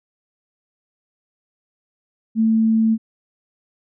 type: tone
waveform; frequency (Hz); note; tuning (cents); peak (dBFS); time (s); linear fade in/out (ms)
sine; 222.6; A3; +20; -13; 2.35-2.98; 50
effects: none